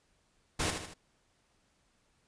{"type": "noise with echo", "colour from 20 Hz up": "pink", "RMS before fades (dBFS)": -31, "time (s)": [0.59, 0.71], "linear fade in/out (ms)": 10, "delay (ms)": 77, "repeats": 3, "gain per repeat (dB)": -6, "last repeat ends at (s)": 0.941, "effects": ["pink hiss -72 dBFS RMS until 2.27 s", "resampled to 22050 Hz"]}